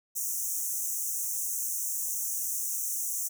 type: high-pass noise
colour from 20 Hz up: pink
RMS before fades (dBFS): -32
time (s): 0.15-3.29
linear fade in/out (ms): 20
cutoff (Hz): 5900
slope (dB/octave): 96
effects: none